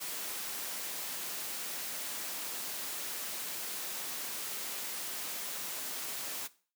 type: noise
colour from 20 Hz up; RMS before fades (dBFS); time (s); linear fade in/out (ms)
white; -39; 0-6.48; 20
effects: noise-tail reverb RT60 0.4 s tail -18 dB re dry + high-pass 200 Hz 12 dB/octave